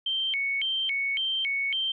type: tone with vibrato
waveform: sine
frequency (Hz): 2637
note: E7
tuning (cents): 0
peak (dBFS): -25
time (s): 0.06-1.92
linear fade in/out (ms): 5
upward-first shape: square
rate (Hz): 1.8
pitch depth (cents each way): 300
effects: none